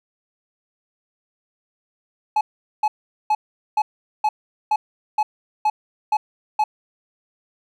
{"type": "tone bursts", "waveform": "triangle", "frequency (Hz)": 853, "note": "G#5", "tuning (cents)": 46, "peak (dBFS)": -13, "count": 10, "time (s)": [2.36, 6.64], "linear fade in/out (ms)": 5, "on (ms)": 50, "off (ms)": 420, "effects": []}